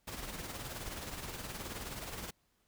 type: noise with tremolo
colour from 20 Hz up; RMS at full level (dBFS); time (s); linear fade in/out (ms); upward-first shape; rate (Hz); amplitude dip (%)
pink; -41; 0.07-2.31; 10; sine; 19; 50
effects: pink hiss -75 dBFS RMS until 2.67 s